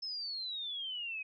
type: exponential sweep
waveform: sine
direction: down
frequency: 5274 to 2502 Hz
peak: -37 dBFS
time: 0.02-1.23 s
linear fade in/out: 10 ms
effects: none